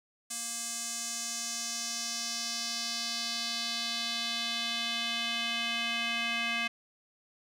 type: tone with band-pass filter sweep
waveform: square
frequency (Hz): 233.1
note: A#3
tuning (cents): 0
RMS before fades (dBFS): -34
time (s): 0.3-6.68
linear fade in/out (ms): 10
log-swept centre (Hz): 7900 to 2500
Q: 2.4
effects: none